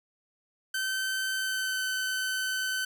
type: tone with pitch glide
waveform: sawtooth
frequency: 1540 to 1523.2 Hz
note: G6 to F#6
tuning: -31 to +50 cents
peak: -25 dBFS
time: 0.74-2.85 s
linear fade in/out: 5 ms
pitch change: -19 cents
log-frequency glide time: 1.35-1.82 s
effects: none